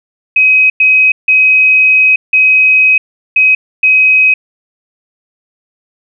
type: tone bursts at uneven times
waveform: sine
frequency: 2531 Hz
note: D#7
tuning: 29 cents sharp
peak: -4 dBFS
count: 6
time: 0.36-0.7 / 0.8-1.12 / 1.28-2.16 / 2.33-2.98 / 3.36-3.55 / 3.83-4.34 s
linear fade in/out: 5 ms
effects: none